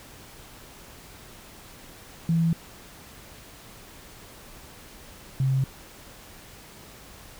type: tone pair in turn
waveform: sine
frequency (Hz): 165.6 / 133.24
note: E3 / C3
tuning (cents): +8 / +32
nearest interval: major third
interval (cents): 376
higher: first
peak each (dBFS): -19 / -20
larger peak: first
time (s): 2.29-2.53 / 5.4-5.64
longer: neither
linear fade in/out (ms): 2
effects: pink hiss -47 dBFS RMS until 7.39 s